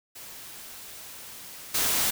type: noise with level steps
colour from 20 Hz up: white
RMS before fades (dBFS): -43 / -25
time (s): 0.15-2.11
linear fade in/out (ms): 10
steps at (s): 1.74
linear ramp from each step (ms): 10
effects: none

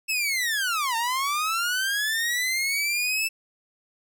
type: linear two-way sweep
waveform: sawtooth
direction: down then up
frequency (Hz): 2650 to 898 to 2650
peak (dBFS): -20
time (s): 0.08-3.29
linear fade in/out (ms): 20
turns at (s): 0.96
effects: none

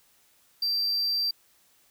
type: tone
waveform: triangle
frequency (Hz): 4699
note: D8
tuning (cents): 0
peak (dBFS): -23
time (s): 0.62-1.31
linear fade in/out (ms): 5
effects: white hiss -63 dBFS RMS until 1.9 s

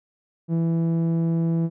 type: tone with low-pass filter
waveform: sawtooth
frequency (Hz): 165.7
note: E3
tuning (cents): +9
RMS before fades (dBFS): -22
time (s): 0.48-1.7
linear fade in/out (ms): 50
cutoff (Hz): 340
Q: 0.59
effects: none

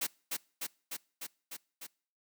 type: noise with echo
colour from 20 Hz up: white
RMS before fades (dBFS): -33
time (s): 0.01-0.07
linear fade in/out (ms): 10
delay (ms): 300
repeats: 6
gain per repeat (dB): -2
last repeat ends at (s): 1.87
effects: noise-tail reverb RT60 0.5 s tail -25 dB re dry + high-pass 200 Hz 12 dB/octave

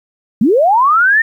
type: linear sweep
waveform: sine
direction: up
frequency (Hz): 187.1 to 1845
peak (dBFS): -7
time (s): 0.41-1.22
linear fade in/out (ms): 5
effects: 8-bit

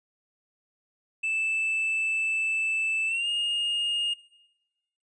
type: tone with pitch glide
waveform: triangle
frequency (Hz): 2637 to 2843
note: E7 to F7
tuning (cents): 0 to +30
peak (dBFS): -24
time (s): 1.23-4.14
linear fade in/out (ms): 10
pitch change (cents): +130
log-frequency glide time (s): 3.07-3.28
effects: noise-tail reverb RT60 1.0 s tail -19 dB re dry + resampled to 22050 Hz

